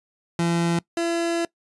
30% pulse tone pair in turn, 169.7 / 337.5 Hz, F3 / E4, -49 / +41 cents, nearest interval octave, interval 1190 cents, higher second, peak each -17 / -19 dBFS, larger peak first, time 0.39-0.79 / 0.97-1.45 s, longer second, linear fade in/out 2 ms, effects noise-tail reverb RT60 0.1 s tail -22 dB re dry + resampled to 24000 Hz

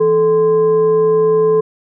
sine tone with frequency modulation, 434.9 Hz, A4, 20 cents flat, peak -9 dBFS, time 0-1.61 s, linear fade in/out 10 ms, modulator 602 Hz, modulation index 0.38, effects none

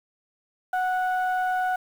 sine tone pair together, 738.8 / 1472 Hz, F#5 / F#6, -3 / -9 cents, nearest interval octave, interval 1194 cents, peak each -22 / -28 dBFS, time 0.73-1.76 s, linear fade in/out 5 ms, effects tanh soft clip ceiling -17 dBFS + 8-bit

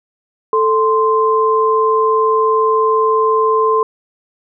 sine tone pair together, 440 / 1042.9 Hz, A4 / C6, 0 / -6 cents, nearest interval octave + minor third, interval 1494 cents, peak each -13 dBFS, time 0.53-3.83 s, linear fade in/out 2 ms, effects none

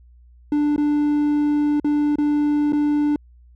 triangle tone with dropouts, 294.8 Hz, D4, 7 cents sharp, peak -14 dBFS, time 0.52-3.16 s, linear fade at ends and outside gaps 2 ms, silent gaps 0.762-0.779 / 1.799-1.845 / 2.157-2.184 / 2.723-2.731 s, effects added 60 Hz sine -46 dBFS peak until 3.55 s

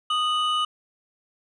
triangle tone pair together, 1237 / 2960 Hz, D#6 / F#7, -10 / 0 cents, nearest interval octave + minor third, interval 1510 cents, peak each -21 / -24 dBFS, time 0.1-0.65 s, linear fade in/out 5 ms, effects resampled to 24000 Hz

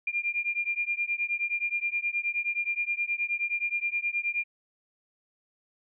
sine beating tone pair, 2396 / 2405.5 Hz, D7 / D7, +34 / +41 cents, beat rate 9.5 Hz, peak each -30 dBFS, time 0.07-4.44 s, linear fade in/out 5 ms, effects none

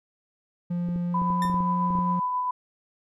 triangle tone with pitch glide, 174.61 to 177.87 Hz, F3 to F3, 0 to +32 cents, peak -23 dBFS, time 0.7-2.2 s, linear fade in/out 10 ms, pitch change +32 cents, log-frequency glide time 1.05-1.42 s
clicks, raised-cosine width 3 ms, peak -25 dBFS, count 11, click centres 0.888 / 0.96 / 1.218 / 1.303 / 1.451 / 1.499 / 1.543 / 1.605 / 1.905 / 1.953 / 1.988 s
sine tone with tremolo, 998 Hz, B5, 18 cents sharp, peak -23 dBFS, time 1.14-2.51 s, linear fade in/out 5 ms, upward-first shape sine, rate 7.5 Hz, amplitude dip 25%
sawtooth tone with exponential decay, 1800 Hz, A6, 39 cents sharp, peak -28 dBFS, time 1.42-1.61 s, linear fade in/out 1 ms, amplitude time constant 40 ms
effects none

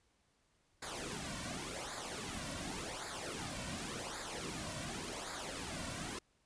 pink noise with flanger, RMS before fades -43 dBFS, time 0.82-6.19 s, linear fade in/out 5 ms, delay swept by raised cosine 0.34 to 2.44 ms, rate 0.89 Hz, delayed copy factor -0.7, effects pink hiss -75 dBFS RMS until 6.45 s + resampled to 22050 Hz

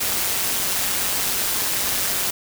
white noise with amplitude modulation, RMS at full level -20 dBFS, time 0-2.31 s, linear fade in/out 10 ms, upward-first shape sine, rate 192 Hz, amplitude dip 55%, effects none

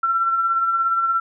sine tone with tremolo, 1352 Hz, E6, 43 cents sharp, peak -15 dBFS, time 0.03-1.2 s, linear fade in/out 5 ms, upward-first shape sine, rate 17 Hz, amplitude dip 40%, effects none

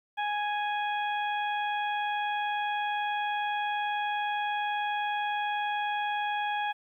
harmonic tone, 830.6 Hz, G#5, in tune, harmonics 1 / 2 / 3 / 4, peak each -29 / -35 / -39 / -41 dBFS, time 0.17-6.73 s, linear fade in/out 20 ms, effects 11-bit

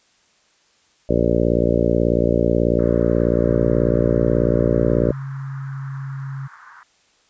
harmonic tone, 58.27 Hz, A#1, in tune, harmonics 1 / 2 / 3 / 4 / 5 / 6 / 7 / 8 / 9 / 10, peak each -24 / -24 / -24 / -24 / -24 / -24 / -24 / -24 / -24 / -24 dBFS, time 1.09-5.12 s, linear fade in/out 5 ms
pink band-pass noise, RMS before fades -44 dBFS, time 2.79-6.83 s, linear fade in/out 0 ms, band 1000 to 1700 Hz, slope 48 dB/octave
sine tone with pitch glide, 134.6 to 135.77 Hz, C3 to C#3, +49 to -36 cents, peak -26 dBFS, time 3.45-6.48 s, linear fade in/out 20 ms, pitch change +15 cents, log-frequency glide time 4.2-5.25 s
effects white hiss -59 dBFS RMS until 7.29 s + resampled to 16000 Hz

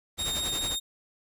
pink noise with tremolo, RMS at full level -33 dBFS, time 0.17-0.77 s, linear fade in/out 50 ms, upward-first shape triangle, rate 11 Hz, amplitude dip 75%
sawtooth tone with vibrato, 3707 Hz, A#7, 10 cents flat, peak -26 dBFS, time 0.18-0.8 s, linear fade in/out 20 ms, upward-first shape sine, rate 4.8 Hz, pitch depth 11 cents each way
effects resampled to 32000 Hz

